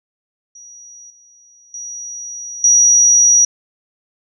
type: tone with level steps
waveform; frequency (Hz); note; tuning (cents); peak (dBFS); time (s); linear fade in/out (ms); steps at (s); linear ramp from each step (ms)
sine; 5790; F#8; -38; -36 / -45 / -26 / -7; 0.55-3.45; 5; 1.1 / 1.74 / 2.64; 2
effects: none